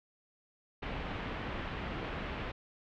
pink low-pass noise, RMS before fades -39 dBFS, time 0.82-2.52 s, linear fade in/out 10 ms, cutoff 3000 Hz, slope 24 dB/octave, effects none

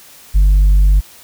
sine tone with tanh clipping, 48.87 Hz, G1, 5 cents flat, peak -7 dBFS, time 0.34-1.01 s, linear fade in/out 20 ms, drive 2 dB, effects white hiss -41 dBFS RMS until 1.23 s

